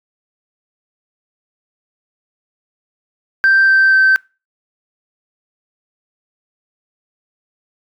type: tone with pitch steps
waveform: sine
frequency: 1568 / 1558.1 / 1548.2 Hz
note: G6 / G6 / G6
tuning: 0 / -11 / -22 cents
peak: -6 dBFS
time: 3.44-4.16 s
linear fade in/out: 0 ms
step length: 240 ms
effects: noise-tail reverb RT60 0.3 s tail -26 dB re dry + tanh soft clip ceiling -5 dBFS